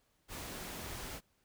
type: noise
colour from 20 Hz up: pink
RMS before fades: -44 dBFS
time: 0.28-1.21 s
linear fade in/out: 50 ms
effects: pink hiss -75 dBFS RMS until 1.44 s